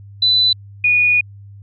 sine tone pair in turn, 3995 / 2457 Hz, B7 / D#7, +19 / -22 cents, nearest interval minor sixth, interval 841 cents, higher first, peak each -10 / -10 dBFS, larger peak neither, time 0.22-0.53 / 0.84-1.21 s, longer second, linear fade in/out 5 ms, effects added 100 Hz sine -35 dBFS peak until 1.62 s + MP3 48 kbps

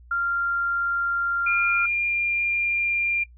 sine tone, 1389 Hz, F6, 10 cents flat, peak -21 dBFS, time 0.11-1.86 s, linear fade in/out 5 ms
sine tone with pitch glide, 2406 to 2391 Hz, D7 to D7, +41 to +30 cents, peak -21 dBFS, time 1.46-3.24 s, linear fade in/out 10 ms, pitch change -11 cents, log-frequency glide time 1.65-3.13 s
effects noise-tail reverb RT60 0.1 s tail -18 dB re dry + added 60 Hz sine -46 dBFS peak until 3.37 s

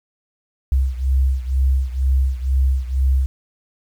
sine beating tone pair, 65.5 / 67.6 Hz, C2 / C#2, +2 / -43 cents, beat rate 2.1 Hz, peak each -16 / -19 dBFS, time 0.72-3.26 s, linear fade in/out 0 ms, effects tanh soft clip ceiling -7 dBFS + 8-bit

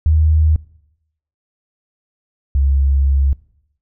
sine tone pair in turn, 78 / 68.6 Hz, D#2 / C#2, +5 / -17 cents, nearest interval major second, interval 222 cents, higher first, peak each -9 / -11 dBFS, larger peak first, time 0.06-0.56 / 2.55-3.33 s, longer second, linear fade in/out 0 ms, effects noise-tail reverb RT60 0.8 s tail -21 dB re dry

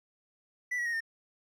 triangle tone with pitch steps, 1975.5 / 1921.5 / 1868.9 / 1817.8 Hz, B6 / B6 / A#6 / A#6, 0 / -48 / +4 / -44 cents, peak -28 dBFS, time 0.71-1.006 s, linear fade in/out 10 ms, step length 74 ms, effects none

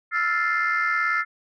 sine chord, F major seventh, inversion third, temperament equal, 1318.5 / 1396.9 / 1760 / 2093 Hz, E6 / F6 / A6 / C7, 0 / 0 / 0 / 0 cents, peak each -25 dBFS, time 0.11-1.25 s, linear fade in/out 50 ms, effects tanh soft clip ceiling -14 dBFS

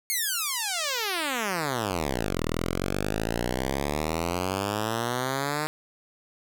5% pulse exponential two-way sweep, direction down then up, 2217 to 38.93 to 154.9 Hz, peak -15 dBFS, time 0.1-5.67 s, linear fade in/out 0 ms, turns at 2.42 s, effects none

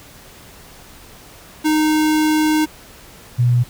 square / sine tone pair in turn, 308.7 / 121.91 Hz, D#4 / B2, -14 / -22 cents, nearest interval octave + major third, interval 1608 cents, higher first, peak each -14 / -11 dBFS, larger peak second, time 1.64-2.66 / 3.38-3.64 s, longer first, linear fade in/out 20 ms, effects pink hiss -42 dBFS RMS until 3.69 s

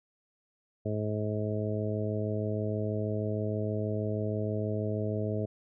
harmonic tone, 106.3 Hz, G#2, 41 cents sharp, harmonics 1 / 2 / 3 / 4 / 5 / 6, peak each -32 / -36 / -39 / -36 / -40 / -38 dBFS, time 0.85-5.46 s, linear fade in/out 10 ms, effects none

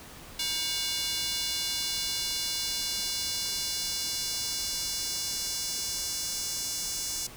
square tone with high-pass filter sweep, 317.2 Hz, D#4, 33 cents sharp, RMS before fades -32 dBFS, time 0.39-7.27 s, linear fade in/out 5 ms, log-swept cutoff 3600 to 6000 Hz, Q 1.8, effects pink hiss -47 dBFS RMS until 7.36 s

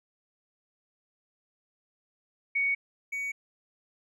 sine / triangle tone pair in turn, 2232 / 2250 Hz, C#7 / C#7, +11 / +25 cents, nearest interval unison, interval 14 cents, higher second, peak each -24 / -29 dBFS, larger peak first, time 2.55-2.75 / 3.12-3.32 s, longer neither, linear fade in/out 10 ms, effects none

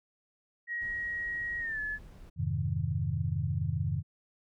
sine tone with pitch glide, 1895 to 1717.8 Hz, A#6 to A6, +28 to -42 cents, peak -32 dBFS, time 0.67-1.99 s, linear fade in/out 50 ms, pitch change -170 cents, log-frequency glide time 1.59-1.8 s
brown noise, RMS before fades -50 dBFS, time 0.81-2.3 s, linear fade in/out 10 ms
sine chord, F minor seventh, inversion none, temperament equal, 87.31 / 103.83 / 130.81 / 155.56 Hz, F2 / Ab2 / C3 / Eb3, 0 / 0 / 0 / 0 cents, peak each -34 dBFS, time 2.36-4.03 s, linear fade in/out 50 ms
effects none

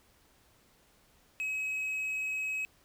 triangle tone, 2553 Hz, D#7, 44 cents sharp, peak -30 dBFS, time 1.4-2.65 s, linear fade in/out 0 ms, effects pink hiss -65 dBFS RMS until 2.84 s

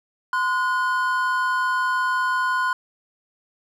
triangle tone pair together, 1028 / 1453.6 Hz, C6 / F#6, -31 / -31 cents, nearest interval tritone, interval 600 cents, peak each -20 / -21 dBFS, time 0.33-2.73 s, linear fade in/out 2 ms, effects none

